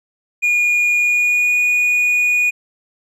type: tone with pitch glide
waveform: triangle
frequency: 2437 to 2458 Hz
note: D#7 to D#7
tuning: -37 to -22 cents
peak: -11 dBFS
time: 0.42-2.51 s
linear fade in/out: 20 ms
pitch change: +15 cents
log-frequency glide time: 0.96-1.57 s
effects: none